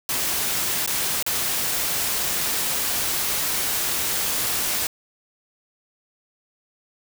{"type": "noise with dropouts", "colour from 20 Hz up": "white", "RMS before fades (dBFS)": -24, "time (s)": [0.09, 4.87], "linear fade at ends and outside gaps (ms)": 1, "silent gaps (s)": [[0.862, 0.875], [1.226, 1.264]], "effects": []}